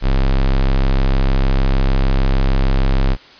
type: tone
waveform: square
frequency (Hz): 33.29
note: C1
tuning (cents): +31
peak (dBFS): -12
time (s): 0.01-3.17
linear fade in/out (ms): 50
effects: white hiss -42 dBFS RMS until 3.39 s + resampled to 11025 Hz